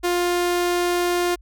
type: tone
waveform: sawtooth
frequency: 352.2 Hz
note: F4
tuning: 15 cents sharp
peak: -15 dBFS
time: 0.03-1.36 s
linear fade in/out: 20 ms
effects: added 50 Hz sine -45 dBFS peak until 1.41 s